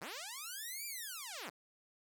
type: linear two-way sweep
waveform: 5% pulse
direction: up then down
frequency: 125.4 to 2400 to 125.4 Hz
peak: -32 dBFS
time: 0.01-1.5 s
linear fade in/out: 10 ms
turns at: 0.86 s
effects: none

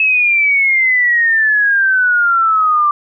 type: exponential sweep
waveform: sine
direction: down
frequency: 2600 to 1174.7 Hz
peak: -9 dBFS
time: 0-2.91 s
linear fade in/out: 2 ms
effects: none

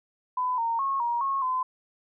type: tone with pitch steps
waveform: sine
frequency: 1004 / 921 / 1091 / 947 / 1091 / 1022 Hz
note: B5 / A#5 / C#6 / A#5 / C#6 / C6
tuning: +28 / -21 / -28 / +27 / -28 / -41 cents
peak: -24 dBFS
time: 0.37-1.63 s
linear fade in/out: 5 ms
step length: 210 ms
effects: none

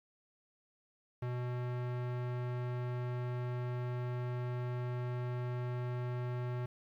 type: tone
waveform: square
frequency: 123.4 Hz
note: B2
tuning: 1 cent flat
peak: -36 dBFS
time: 1.22-6.66 s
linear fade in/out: 5 ms
effects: low-pass 2000 Hz 12 dB/octave + 11-bit

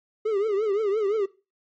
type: tone with vibrato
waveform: triangle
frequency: 416.3 Hz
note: G#4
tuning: 4 cents sharp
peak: -19 dBFS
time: 0.25-1.26 s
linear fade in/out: 10 ms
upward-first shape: triangle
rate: 5.8 Hz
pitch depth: 150 cents each way
effects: noise-tail reverb RT60 0.3 s tail -19 dB re dry + MP3 32 kbps

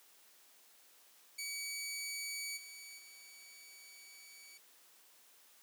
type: tone with level steps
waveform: 15% pulse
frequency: 2270 Hz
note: C#7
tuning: 41 cents sharp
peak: -33 / -43 / -48 dBFS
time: 1.38-4.58 s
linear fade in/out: 10 ms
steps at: 2.56 / 2.97 s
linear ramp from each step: 20 ms
effects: white hiss -64 dBFS RMS until 5.62 s + high-pass 300 Hz 12 dB/octave

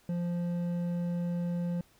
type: tone with hard clipping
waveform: triangle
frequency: 173.9 Hz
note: F3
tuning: 7 cents flat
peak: -31 dBFS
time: 0.09-1.81 s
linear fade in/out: 2 ms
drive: 10 dB
effects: pink hiss -64 dBFS RMS until 1.99 s

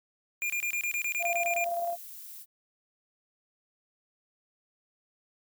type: noise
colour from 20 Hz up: violet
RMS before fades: -45 dBFS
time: 0.41-2.46 s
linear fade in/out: 50 ms
type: tone bursts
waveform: square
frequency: 2407 Hz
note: D7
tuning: 42 cents sharp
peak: -29 dBFS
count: 12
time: 0.42-1.642 s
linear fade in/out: 0 ms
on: 78 ms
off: 26 ms
type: tone with tremolo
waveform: sine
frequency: 688 Hz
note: F5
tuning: 26 cents flat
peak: -27 dBFS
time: 1.19-1.97 s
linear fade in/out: 50 ms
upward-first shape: square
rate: 19 Hz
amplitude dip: 30%
effects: none

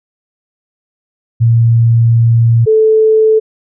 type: tone pair in turn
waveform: sine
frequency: 115.9 / 437.6 Hz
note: A#2 / A4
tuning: -10 / -9 cents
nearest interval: octave + major seventh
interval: 2301 cents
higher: second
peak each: -5 dBFS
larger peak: neither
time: 1.4-2.66 / 2.66-3.4 s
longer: first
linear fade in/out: 20 ms
effects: none

